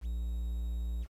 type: tone with quantisation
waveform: triangle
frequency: 58.27 Hz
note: A#1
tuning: in tune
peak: -30 dBFS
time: 0.01-1.07 s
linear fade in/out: 50 ms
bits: 10
effects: AAC 48 kbps